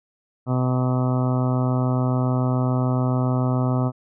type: harmonic tone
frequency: 127 Hz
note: B2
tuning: 49 cents sharp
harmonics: 1 / 2 / 3 / 4 / 5 / 6 / 7 / 8 / 9 / 10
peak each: -20 / -24 / -33 / -34 / -31 / -35 / -37 / -38 / -36 / -37 dBFS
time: 0.46-3.92 s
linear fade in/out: 50 ms
effects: none

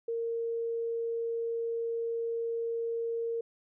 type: tone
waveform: sine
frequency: 461.7 Hz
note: A#4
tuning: 17 cents flat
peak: -30 dBFS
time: 0.08-3.41 s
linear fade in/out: 5 ms
effects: none

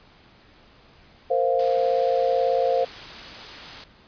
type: chord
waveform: sine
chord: Bb suspended second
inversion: none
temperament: just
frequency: 466.2 / 524.4 / 699.2 Hz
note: Bb4 / C5 / F5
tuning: 0 / +4 / +2 cents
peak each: -25 / -21 / -24 dBFS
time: 1.3-2.85 s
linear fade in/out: 10 ms
type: noise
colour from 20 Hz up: white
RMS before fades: -38 dBFS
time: 1.59-3.84 s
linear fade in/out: 2 ms
effects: pink hiss -53 dBFS RMS until 4.07 s + resampled to 11025 Hz

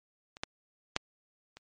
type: clicks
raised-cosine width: 0.2 ms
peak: -30 / -15 / -10 / -30 dBFS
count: 4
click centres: 0.369 / 0.435 / 0.964 / 1.57 s
effects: MP3 48 kbps

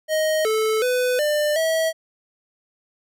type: tone with pitch steps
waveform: square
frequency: 625 / 436.8 / 500 / 597 / 646 Hz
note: D#5 / A4 / B4 / D5 / E5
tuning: +8 / -13 / +21 / +28 / -35 cents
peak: -19 dBFS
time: 0.08-1.93 s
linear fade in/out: 50 ms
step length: 370 ms
effects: none

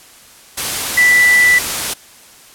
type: tone in noise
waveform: sine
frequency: 1975.5 Hz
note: B6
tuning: in tune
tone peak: -7 dBFS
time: 0.97-1.59 s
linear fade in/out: 10 ms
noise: white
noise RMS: -19 dBFS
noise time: 0.57-1.94 s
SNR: +9 dB
effects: white hiss -42 dBFS RMS until 2.54 s + low-pass 12000 Hz 12 dB/octave

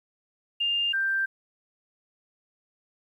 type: tone pair in turn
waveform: sine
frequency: 2806 / 1574.8 Hz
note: F7 / G6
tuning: +8 / +8 cents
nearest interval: minor seventh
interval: 1000 cents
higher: first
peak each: -23 dBFS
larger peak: neither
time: 0.6-0.93 / 0.93-1.26 s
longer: neither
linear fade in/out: 10 ms
effects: 10-bit

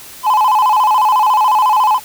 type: tone with vibrato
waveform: triangle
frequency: 932.3 Hz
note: A#5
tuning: in tune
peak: -6 dBFS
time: 0.23-2 s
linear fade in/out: 50 ms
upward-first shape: square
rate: 14 Hz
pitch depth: 150 cents each way
effects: tanh soft clip ceiling -2 dBFS + white hiss -35 dBFS RMS until 2.04 s

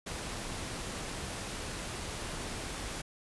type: noise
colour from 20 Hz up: pink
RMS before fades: -39 dBFS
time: 0.06-3.02 s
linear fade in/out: 10 ms
effects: resampled to 24000 Hz

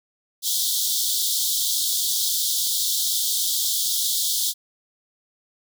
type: high-pass noise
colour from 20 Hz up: pink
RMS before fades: -23 dBFS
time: 0.42-4.54 s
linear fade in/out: 50 ms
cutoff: 3300 Hz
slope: 96 dB/octave
effects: none

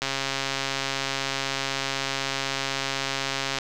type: click train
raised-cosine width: 0.2 ms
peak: -9 dBFS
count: 486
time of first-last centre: 0.02-3.586 s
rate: 136 Hz
effects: none

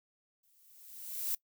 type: noise with exponential growth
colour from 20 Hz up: violet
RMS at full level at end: -32 dBFS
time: 0.43-1.35 s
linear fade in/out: 5 ms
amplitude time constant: 200 ms
effects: noise-tail reverb RT60 0.1 s tail -22 dB re dry

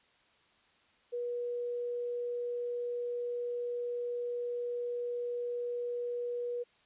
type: tone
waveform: sine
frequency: 483.1 Hz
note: B4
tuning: 38 cents flat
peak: -33 dBFS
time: 1.12-6.64 s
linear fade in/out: 20 ms
effects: white hiss -67 dBFS RMS until 6.85 s + resampled to 8000 Hz

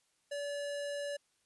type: tone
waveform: square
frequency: 574 Hz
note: D5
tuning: 40 cents flat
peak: -37 dBFS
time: 0.31-1.17 s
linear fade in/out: 10 ms
effects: white hiss -75 dBFS RMS until 1.45 s + resampled to 24000 Hz

